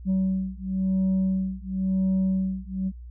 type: beating tone pair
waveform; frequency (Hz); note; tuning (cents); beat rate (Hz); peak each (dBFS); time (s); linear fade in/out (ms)
sine; 188.9 / 189.86; F#3 / F#3; +36 / +45; 0.96; -23; 0.05-2.92; 50
effects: tanh soft clip ceiling -19 dBFS + added 60 Hz sine -38 dBFS peak until 3.1 s